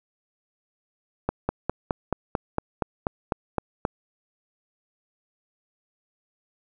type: slowing click train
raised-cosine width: 1 ms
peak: -9 dBFS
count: 12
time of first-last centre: 1.29-3.852 s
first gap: 200 ms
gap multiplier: 1.03
effects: none